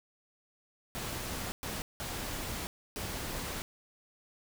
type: noise bursts at uneven times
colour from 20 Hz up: pink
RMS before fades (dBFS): -38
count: 4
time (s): 0.95-1.52 / 1.63-1.82 / 2-2.67 / 2.96-3.62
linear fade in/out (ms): 0
effects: none